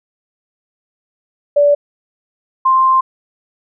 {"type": "tone pair in turn", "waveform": "sine", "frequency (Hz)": [579, 1048.8], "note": ["D5", "C6"], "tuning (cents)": [-25, 4], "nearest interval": "minor seventh", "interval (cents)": 1029, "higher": "second", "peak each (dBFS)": [-7, -8], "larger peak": "first", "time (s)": [[1.56, 1.75], [2.65, 3.01]], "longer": "second", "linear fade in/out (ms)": 10, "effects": []}